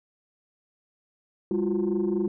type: tone cluster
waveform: sine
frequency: 201.8 / 339.4 / 363.7 Hz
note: G#3 / F4 / F#4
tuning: -49 / -49 / -30 cents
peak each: -26 dBFS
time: 1.51-2.28 s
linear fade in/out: 2 ms
effects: tanh soft clip ceiling -18 dBFS